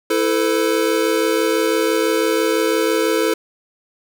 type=chord; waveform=square; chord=E suspended fourth; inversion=none; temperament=equal with one note detuned; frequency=329.6 / 440 / 506 Hz; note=E4 / A4 / B4; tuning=0 / 0 / +42 cents; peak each=-21 / -19 / -22 dBFS; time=0.1-3.34 s; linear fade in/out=5 ms; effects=none